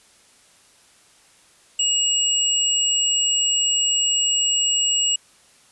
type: tone pair together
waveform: sine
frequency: 2860 / 7706 Hz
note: F7 / B8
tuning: +41 / -44 cents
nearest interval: octave + perfect fourth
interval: 1715 cents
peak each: -20 dBFS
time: 1.79-5.16 s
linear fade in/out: 5 ms
effects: white hiss -54 dBFS RMS until 5.71 s + resampled to 24000 Hz